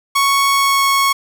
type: tone with pitch glide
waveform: sawtooth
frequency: 1108.7 to 1102.3 Hz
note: C#6 to C#6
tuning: 0 to -10 cents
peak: -8 dBFS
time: 0.15-1.13 s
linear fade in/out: 10 ms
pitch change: -10 cents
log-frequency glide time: 0.51-0.84 s
effects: none